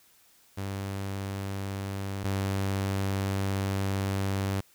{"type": "tone pair in turn", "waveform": "sawtooth", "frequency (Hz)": [98, 97.53], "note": ["G2", "G2"], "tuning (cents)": [0, -8], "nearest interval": "unison", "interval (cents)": 8, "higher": "first", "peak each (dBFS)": [-28, -23], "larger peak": "second", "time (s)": [[0.57, 2.24], [2.24, 4.61]], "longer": "second", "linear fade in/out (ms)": 10, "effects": ["white hiss -61 dBFS RMS until 4.74 s"]}